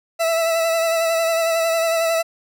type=tone with vibrato; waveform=40% pulse; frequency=659.3 Hz; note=E5; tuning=in tune; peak=-16 dBFS; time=0.19-2.23 s; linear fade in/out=20 ms; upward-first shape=sine; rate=11 Hz; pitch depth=25 cents each way; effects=none